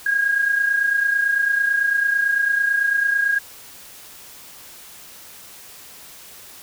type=tone pair together; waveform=sine; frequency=1607 / 1636 Hz; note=G6 / G#6; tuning=+43 / -26 cents; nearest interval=unison; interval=31 cents; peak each=-24 / -17 dBFS; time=0.06-3.39 s; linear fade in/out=5 ms; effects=white hiss -42 dBFS RMS until 6.62 s